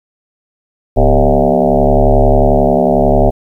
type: tone with frequency modulation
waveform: sine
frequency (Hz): 320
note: D#4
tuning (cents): +49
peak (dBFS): -6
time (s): 0.96-3.31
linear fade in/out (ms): 20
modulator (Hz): 71.2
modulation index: 5.7
effects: 8-bit